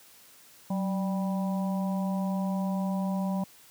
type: harmonic tone with a mistuned harmonic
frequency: 196 Hz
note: G3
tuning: in tune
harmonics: 1 / 3 / 4 / 5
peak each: -27 / -38 / -40 / -40 dBFS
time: 0.7-3.44 s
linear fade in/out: 5 ms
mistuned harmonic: 1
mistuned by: -68 cents
effects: white hiss -55 dBFS RMS until 3.7 s + high-pass 60 Hz 12 dB/octave